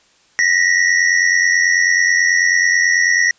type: tone pair together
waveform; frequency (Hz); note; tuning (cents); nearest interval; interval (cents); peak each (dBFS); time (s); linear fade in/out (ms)
square; 1864.7 / 1953.9; A#6 / B6; 0 / -19; minor second; 81; -15; 0.39-3.31; 0
effects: white hiss -54 dBFS RMS until 3.38 s + resampled to 16000 Hz